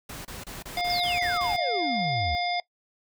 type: noise bursts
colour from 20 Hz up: pink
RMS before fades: -39 dBFS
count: 8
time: 0.09-1.566 s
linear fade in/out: 5 ms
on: 160 ms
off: 28 ms
type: harmonic tone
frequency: 708 Hz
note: F5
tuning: 23 cents sharp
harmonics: 1 / 3 / 5 / 7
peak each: -27 / -32 / -34 / -35 dBFS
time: 0.77-2.6 s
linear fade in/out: 2 ms
type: exponential sweep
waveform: triangle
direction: down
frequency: 5290 to 68.5 Hz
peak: -27 dBFS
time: 0.9-2.35 s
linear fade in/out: 0 ms
effects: noise-tail reverb RT60 0.1 s tail -20 dB re dry